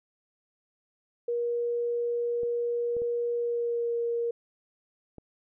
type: tone with pitch glide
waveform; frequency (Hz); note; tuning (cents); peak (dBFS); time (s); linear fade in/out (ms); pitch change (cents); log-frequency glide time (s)
sine; 475.5 to 469.5; A#4 to A#4; +34 to +12; -26; 1.28-4.31; 5; -22; 3.34-3.95
type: clicks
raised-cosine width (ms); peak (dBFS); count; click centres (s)
2; -31; 4; 2.433 / 2.967 / 3.019 / 5.183
effects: none